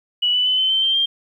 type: tone with pitch steps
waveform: sine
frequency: 2943 / 2982 / 3022 / 3063 / 3104 / 3145 / 3187 Hz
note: F#7 / F#7 / F#7 / G7 / G7 / G7 / G7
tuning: -10 / +13 / +36 / -41 / -18 / +5 / +28 cents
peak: -15 dBFS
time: 0.22-1.06 s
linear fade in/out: 10 ms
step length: 120 ms
effects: 9-bit